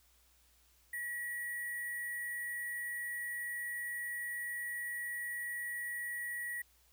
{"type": "tone with sample-and-hold", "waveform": "sine", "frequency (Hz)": 1918, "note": "A#6", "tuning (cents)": 49, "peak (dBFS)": -37, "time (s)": [0.93, 6.62], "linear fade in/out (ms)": 5, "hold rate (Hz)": 11025, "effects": ["added 60 Hz sine -70 dBFS peak until 6.92 s", "white hiss -69 dBFS RMS until 6.92 s"]}